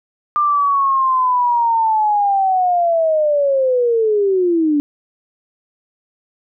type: linear sweep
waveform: sine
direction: down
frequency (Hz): 1197 to 285.5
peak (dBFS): -12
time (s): 0.36-4.8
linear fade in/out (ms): 0
effects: none